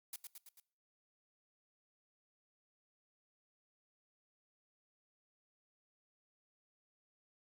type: noise with echo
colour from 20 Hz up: blue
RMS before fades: -44 dBFS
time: 0.13-0.16 s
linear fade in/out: 2 ms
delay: 110 ms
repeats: 4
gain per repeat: -4 dB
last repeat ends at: 0.6 s
effects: noise-tail reverb RT60 0.5 s tail -22 dB re dry + Opus 48 kbps